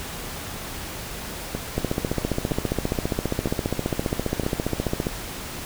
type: two click trains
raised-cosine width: 2 ms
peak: -13 / -9 dBFS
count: 4 / 50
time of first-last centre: 1.55-4.435 / 1.78-5.069 s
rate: 1.04 / 14.9 Hz
effects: pink hiss -34 dBFS RMS until 5.65 s